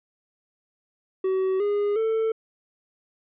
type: tone with pitch steps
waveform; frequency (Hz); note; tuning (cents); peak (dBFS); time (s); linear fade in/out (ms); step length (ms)
triangle; 378.5 / 410.4 / 444.9; F#4 / G#4 / A4; +39 / -21 / +19; -19; 1.24-2.32; 5; 360
effects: resampled to 8000 Hz